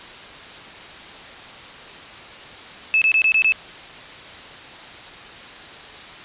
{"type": "tone bursts", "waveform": "sine", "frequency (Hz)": 2610, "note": "E7", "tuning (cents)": -18, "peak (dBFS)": -13, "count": 6, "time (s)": [2.94, 3.522], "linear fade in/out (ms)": 0, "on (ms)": 77, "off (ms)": 24, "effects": ["white hiss -38 dBFS RMS until 6.24 s", "resampled to 8000 Hz"]}